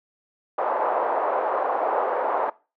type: band-pass noise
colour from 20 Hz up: white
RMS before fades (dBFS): -24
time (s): 0.58-2.5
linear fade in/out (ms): 5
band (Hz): 480 to 960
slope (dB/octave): 24
effects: noise-tail reverb RT60 0.3 s tail -20 dB re dry

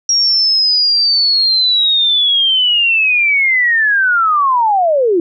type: linear sweep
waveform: sine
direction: down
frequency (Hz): 5640 to 324.8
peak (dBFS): -9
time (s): 0.09-5.2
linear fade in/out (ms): 2
effects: none

